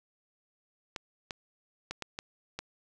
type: clicks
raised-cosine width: 0.2 ms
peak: -19 dBFS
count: 6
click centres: 0.962 / 1.308 / 1.91 / 2.023 / 2.189 / 2.59 s
effects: none